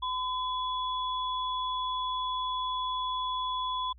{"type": "tone pair together", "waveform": "sine", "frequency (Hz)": [1012, 3404], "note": ["B5", "G#7"], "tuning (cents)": [42, 42], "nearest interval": "octave + major sixth", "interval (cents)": 2100, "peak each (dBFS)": [-30, -36], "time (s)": [0.02, 3.93], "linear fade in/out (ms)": 10, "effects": ["added 60 Hz sine -51 dBFS peak until 3.98 s"]}